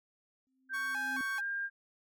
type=tone with exponential growth; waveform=sine; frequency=261.6 Hz; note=C4; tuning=in tune; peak=-38 dBFS; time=0.47-1.21 s; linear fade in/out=0 ms; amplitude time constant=160 ms
type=tone with pitch glide; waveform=sine; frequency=1568 to 1603.7 Hz; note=G6 to G6; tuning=0 to +39 cents; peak=-33 dBFS; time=0.69-1.7 s; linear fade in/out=50 ms; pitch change=+39 cents; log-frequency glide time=1.38-1.44 s
type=tone with vibrato; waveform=sawtooth; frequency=962 Hz; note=B5; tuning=46 cents flat; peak=-37 dBFS; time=0.73-1.41 s; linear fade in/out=20 ms; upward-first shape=square; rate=2.3 Hz; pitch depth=250 cents each way
effects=none